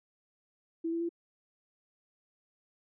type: tone with pitch steps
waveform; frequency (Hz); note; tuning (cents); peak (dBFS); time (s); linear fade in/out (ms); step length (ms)
sine; 329.6 / 334.6 / 339.7; E4 / E4 / F4; 0 / +26 / -48; -30; 0.84-1.092; 10; 84
effects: none